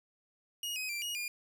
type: tone with pitch steps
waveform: sawtooth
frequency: 2877 / 2523 / 2359 / 2883 / 2415 Hz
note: F#7 / D#7 / D7 / F#7 / D7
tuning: -49 / +23 / +7 / -46 / +48 cents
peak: -32 dBFS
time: 0.63-1.28 s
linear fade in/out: 2 ms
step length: 130 ms
effects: none

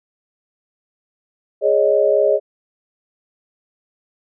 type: chord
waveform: sine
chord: Ab suspended fourth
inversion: none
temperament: equal with one note detuned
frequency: 415.3 / 554.4 / 618.7 Hz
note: Ab4 / Db5 / Eb5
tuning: 0 / 0 / -10 cents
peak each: -17 / -16 / -16 dBFS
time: 1.61-2.4 s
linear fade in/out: 50 ms
effects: none

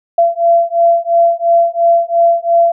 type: beating tone pair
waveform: sine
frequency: 678 / 680.9 Hz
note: E5 / F5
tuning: +49 / -44 cents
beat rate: 2.9 Hz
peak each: -11 dBFS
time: 0.18-2.72 s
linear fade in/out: 5 ms
effects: none

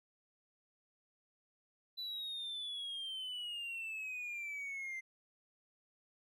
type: exponential sweep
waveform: triangle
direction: down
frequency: 4000 to 2075 Hz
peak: -38 dBFS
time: 1.97-5.01 s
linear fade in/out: 20 ms
effects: tanh soft clip ceiling -34 dBFS

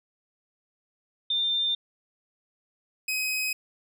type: tone pair in turn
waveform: sine / sawtooth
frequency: 3597 / 2527 Hz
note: A7 / D#7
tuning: +37 / +26 cents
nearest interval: tritone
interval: 611 cents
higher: first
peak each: -23 dBFS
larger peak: neither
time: 1.3-1.75 / 3.08-3.53 s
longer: neither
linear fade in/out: 5 ms
effects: none

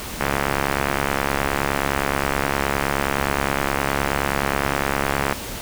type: click train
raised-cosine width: 0.5 ms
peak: -4 dBFS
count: 357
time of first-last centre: 0.21-5.325 s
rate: 69.6 Hz
effects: pink hiss -31 dBFS RMS until 5.61 s

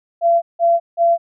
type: tone bursts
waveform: sine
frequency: 680 Hz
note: F5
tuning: 46 cents flat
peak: -10 dBFS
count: 3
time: 0.21-1.18 s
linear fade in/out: 50 ms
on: 210 ms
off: 170 ms
effects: none

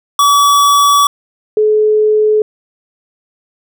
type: tone pair in turn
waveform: square / sine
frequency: 1142 / 427.8 Hz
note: D6 / A4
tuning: -49 / -49 cents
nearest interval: octave + perfect fourth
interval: 1700 cents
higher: first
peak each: -7 dBFS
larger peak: neither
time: 0.19-1.07 / 1.57-2.42 s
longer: first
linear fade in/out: 2 ms
effects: none

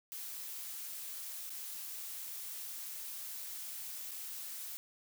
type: noise with dropouts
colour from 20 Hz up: blue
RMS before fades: -44 dBFS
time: 0.12-4.77 s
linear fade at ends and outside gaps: 0 ms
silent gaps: 1.495-1.503 / 4.11-4.115 s
effects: none

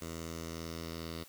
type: tone with low-pass filter sweep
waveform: 10% pulse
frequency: 82.41 Hz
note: E2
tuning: in tune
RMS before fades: -42 dBFS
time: 0.01-1.24 s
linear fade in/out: 10 ms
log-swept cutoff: 7600 to 4500 Hz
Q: 3.4
effects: white hiss -57 dBFS RMS until 1.28 s

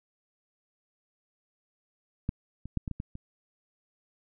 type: clicks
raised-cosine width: 5 ms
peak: -16 / -27 / -15 / -21 / -22 / -22 / -28 dBFS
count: 7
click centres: 2.291 / 2.656 / 2.773 / 2.878 / 2.913 / 3.001 / 3.154 s
effects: none

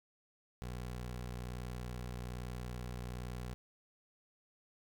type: tone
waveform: 20% pulse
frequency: 61.2 Hz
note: B1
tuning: 15 cents flat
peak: -36 dBFS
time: 0.62-3.54 s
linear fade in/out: 0 ms
effects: none

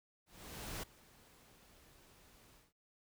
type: noise with ADSR envelope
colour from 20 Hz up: pink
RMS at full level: -43 dBFS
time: 0.26-2.73 s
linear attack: 570 ms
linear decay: 8 ms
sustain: -21 dB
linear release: 160 ms
effects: none

